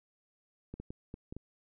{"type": "clicks", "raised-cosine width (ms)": 3, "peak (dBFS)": -29, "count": 6, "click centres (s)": [0.74, 0.8, 0.905, 1.141, 1.325, 1.366], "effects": []}